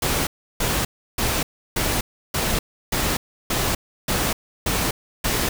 pink noise bursts, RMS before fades -22 dBFS, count 10, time 0.02-5.49 s, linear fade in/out 5 ms, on 250 ms, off 330 ms, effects none

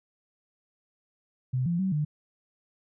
sine tone with pitch steps, 128 / 171.7 / 190.2 / 149.8 Hz, C3 / F3 / F#3 / D3, -38 / -29 / +48 / +35 cents, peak -24 dBFS, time 1.53-2.05 s, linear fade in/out 10 ms, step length 130 ms, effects none

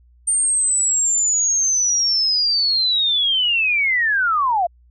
sine linear sweep, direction down, 8870 to 659.3 Hz, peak -15 dBFS, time 0.27-4.67 s, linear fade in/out 10 ms, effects added 60 Hz sine -49 dBFS peak until 4.9 s

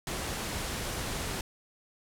pink low-pass noise, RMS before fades -35 dBFS, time 0.07-1.41 s, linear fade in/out 2 ms, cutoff 12000 Hz, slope 24 dB/octave, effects none

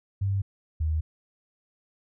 sine tone pair in turn, 98.4 / 78.3 Hz, G2 / D#2, +7 / +11 cents, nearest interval major third, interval 396 cents, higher first, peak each -23 dBFS, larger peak neither, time 0.21-0.42 / 0.8-1.01 s, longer neither, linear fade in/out 10 ms, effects none

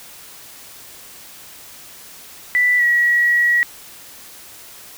sine tone with pitch glide, 1975.5 to 1919.3 Hz, B6 to B6, 0 to -50 cents, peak -12 dBFS, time 2.55-3.63 s, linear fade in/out 0 ms, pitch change -50 cents, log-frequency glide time 2.78-2.83 s, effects white hiss -40 dBFS RMS until 4.97 s

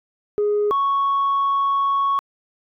sine tone pair in turn, 415.3 / 1108.7 Hz, G#4 / C#6, 0 / 0 cents, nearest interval octave + perfect fourth, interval 1700 cents, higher second, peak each -15 dBFS, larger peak neither, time 0.38-0.71 / 0.71-2.19 s, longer second, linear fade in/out 0 ms, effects tanh soft clip ceiling -14 dBFS

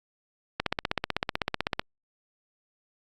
click train, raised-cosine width 0.3 ms, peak -9 dBFS, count 20, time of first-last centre 0.6-1.795 s, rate 15.9 Hz, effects Opus 48 kbps

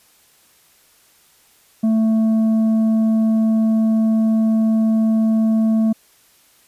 sine tone with tanh clipping, 221.4 Hz, A3, 11 cents sharp, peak -14 dBFS, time 1.83-5.93 s, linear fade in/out 10 ms, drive 5 dB, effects white hiss -54 dBFS RMS until 6.67 s + resampled to 32000 Hz

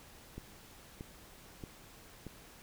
click train, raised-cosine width 3 ms, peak -30 dBFS, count 4, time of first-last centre 0.38-2.267 s, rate 1.59 Hz, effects pink hiss -56 dBFS RMS until 2.62 s

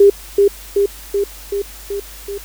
sine tone with echo, 401.3 Hz, G4, 41 cents sharp, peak -4 dBFS, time 0-0.1 s, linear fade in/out 5 ms, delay 380 ms, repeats 6, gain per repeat -3 dB, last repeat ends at 2.38 s, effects added 50 Hz sine -37 dBFS peak until 2.44 s + white hiss -37 dBFS RMS until 2.44 s

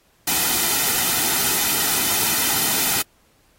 white noise with comb filter, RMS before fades -20 dBFS, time 0.27-3.02 s, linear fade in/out 5 ms, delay 1.8 ms, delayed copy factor -0.55, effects pink hiss -60 dBFS RMS until 3.58 s + AAC 48 kbps

